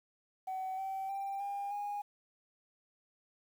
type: tone with pitch steps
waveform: sine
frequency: 756 / 771.4 / 787.2 / 803.3 / 819.7 Hz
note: F#5 / G5 / G5 / G5 / G#5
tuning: +37 / -28 / +7 / +42 / -23 cents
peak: -34 dBFS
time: 0.47-2.02 s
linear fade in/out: 10 ms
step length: 310 ms
effects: tanh soft clip ceiling -33 dBFS + 10-bit